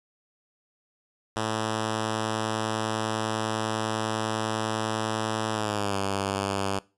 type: tone with pitch glide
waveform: 5% pulse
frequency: 110 to 98.57 Hz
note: A2 to G2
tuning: 0 to +10 cents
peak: -15 dBFS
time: 1.36-6.79 s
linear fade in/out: 5 ms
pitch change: -190 cents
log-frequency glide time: 5.52-5.99 s
effects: noise-tail reverb RT60 0.3 s tail -21 dB re dry + resampled to 24000 Hz